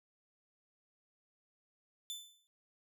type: tone with exponential decay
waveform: sawtooth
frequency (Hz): 3520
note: A7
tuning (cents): 0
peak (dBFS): -35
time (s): 2.1-2.47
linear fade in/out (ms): 0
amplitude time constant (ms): 79
effects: none